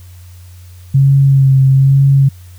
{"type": "tone with vibrato", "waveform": "sine", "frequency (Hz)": 135.8, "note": "C#3", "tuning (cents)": -35, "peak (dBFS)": -5, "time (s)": [0.94, 2.29], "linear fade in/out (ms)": 10, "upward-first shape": "sine", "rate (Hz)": 1.1, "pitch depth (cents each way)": 27, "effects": ["added 89 Hz sine -33 dBFS peak until 2.58 s", "white hiss -47 dBFS RMS until 2.58 s"]}